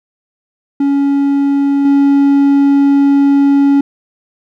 triangle tone with level steps, 280 Hz, C#4, 18 cents sharp, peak -7 / -4 dBFS, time 0.8-3.81 s, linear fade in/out 5 ms, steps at 1.85 s, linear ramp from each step 2 ms, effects none

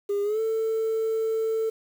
sine tone with pitch glide, 405.4 to 444.7 Hz, G#4 to A4, -42 to +18 cents, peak -21 dBFS, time 0.09-1.7 s, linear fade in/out 10 ms, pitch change +160 cents, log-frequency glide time 0.23-0.4 s, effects tanh soft clip ceiling -21 dBFS + 8-bit

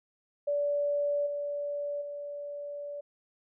sine tone with level steps, 578 Hz, D5, 28 cents flat, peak -26 / -31 / -36 dBFS, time 0.47-3.01 s, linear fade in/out 10 ms, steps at 1.26 / 2.01 s, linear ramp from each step 10 ms, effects none

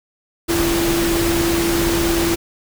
sine tone in noise, 337.6 Hz, E4, 41 cents sharp, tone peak -17 dBFS, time 0.48-2.36 s, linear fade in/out 20 ms, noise pink, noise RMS -21 dBFS, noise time 0.48-2.36 s, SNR +1 dB, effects none

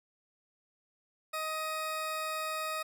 20% pulse tone pair together, 628 / 1256 Hz, D#5 / D#6, +16 / +16 cents, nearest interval octave, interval 1200 cents, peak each -32 / -34 dBFS, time 1.33-2.83 s, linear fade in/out 10 ms, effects none

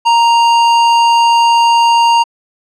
square tone, 932.3 Hz, A#5, in tune, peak -7 dBFS, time 0.05-2.24 s, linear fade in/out 20 ms, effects low-pass 5000 Hz 12 dB/octave

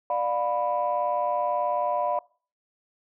sine chord, B diminished, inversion first, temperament just, 592.7 / 711.2 / 987.8 Hz, D5 / F5 / B5, +16 / +31 / 0 cents, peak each -27 dBFS, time 0.1-2.19 s, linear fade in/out 2 ms, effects noise-tail reverb RT60 0.4 s tail -23 dB re dry + tanh soft clip ceiling -15 dBFS

